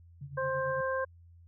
sine tone with tremolo, 140 Hz, C#3, 18 cents sharp, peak -38 dBFS, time 0.21-0.81 s, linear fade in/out 5 ms, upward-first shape sine, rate 8.9 Hz, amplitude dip 75%
harmonic tone, 527 Hz, C5, 12 cents sharp, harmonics 1 / 2 / 3, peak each -31 / -35 / -36 dBFS, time 0.37-1.05 s, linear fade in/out 10 ms
effects added 85 Hz sine -53 dBFS peak until 1.47 s

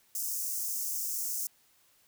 white high-pass noise, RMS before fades -34 dBFS, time 0.15-1.47 s, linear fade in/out 2 ms, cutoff 5500 Hz, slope 48 dB/octave, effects white hiss -66 dBFS RMS until 2.07 s

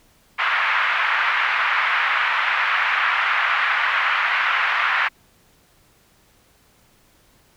pink band-pass noise, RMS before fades -20 dBFS, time 0.38-5.09 s, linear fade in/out 20 ms, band 1100 to 2400 Hz, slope 24 dB/octave, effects pink hiss -57 dBFS RMS until 7.56 s

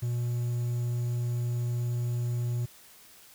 triangle tone with quantisation, 120.5 Hz, B2, 42 cents flat, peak -25 dBFS, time 0.02-2.66 s, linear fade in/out 10 ms, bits 9, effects white hiss -54 dBFS RMS until 3.34 s

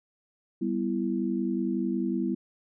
sine chord, E minor, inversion first, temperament equal with one note detuned, 196 / 246.9 / 332.3 Hz, G3 / B3 / E4, 0 / 0 / +14 cents, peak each -30 dBFS, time 0.61-2.35 s, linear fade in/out 10 ms, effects none

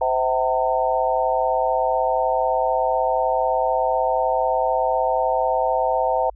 sine tone cluster, 517 / 648 / 764 / 908 Hz, C5 / E5 / G5 / A#5, -21 / -30 / -45 / -46 cents, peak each -23 dBFS, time 0.01-6.3 s, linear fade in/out 5 ms, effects added 50 Hz sine -42 dBFS peak until 6.35 s

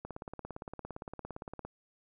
click train, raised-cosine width 1 ms, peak -27 dBFS, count 29, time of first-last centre 0.05-1.65 s, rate 17.5 Hz, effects none

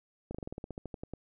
slowing click train, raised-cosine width 2 ms, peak -26 dBFS, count 14, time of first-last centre 0.31-1.136 s, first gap 36 ms, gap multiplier 1.09, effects none

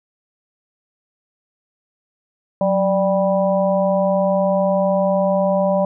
harmonic tone with a mistuned harmonic, 196 Hz, G3, in tune, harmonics 1 / 3 / 4 / 5, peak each -20 / -16 / -25 / -26 dBFS, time 2.61-5.85 s, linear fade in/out 2 ms, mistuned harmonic 1, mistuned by -100 cents, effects none

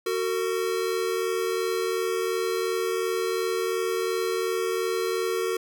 square tone pair together, 372 / 454.8 Hz, F#4 / A#4, +9 / -43 cents, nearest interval minor third, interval 348 cents, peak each -28 dBFS, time 0.06-5.57 s, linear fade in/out 5 ms, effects none

